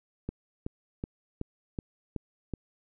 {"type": "click train", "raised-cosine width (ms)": 3, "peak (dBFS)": -20, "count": 7, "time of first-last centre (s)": [0.29, 2.537], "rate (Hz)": 2.67, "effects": []}